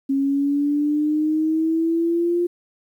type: exponential sweep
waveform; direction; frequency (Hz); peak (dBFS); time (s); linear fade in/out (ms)
sine; up; 271.7 to 351; -17; 0.09-2.47; 10
effects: 9-bit